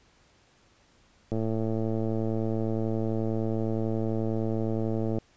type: click train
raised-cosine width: 2 ms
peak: -17 dBFS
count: 430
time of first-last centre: 1.32-5.185 s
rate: 111 Hz
effects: pink hiss -62 dBFS RMS until 5.36 s + resampled to 16000 Hz